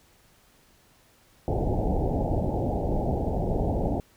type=low-pass noise; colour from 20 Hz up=pink; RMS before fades=-26 dBFS; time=1.48-4 s; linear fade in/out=0 ms; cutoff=850 Hz; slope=96 dB/octave; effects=pink hiss -60 dBFS RMS until 4.16 s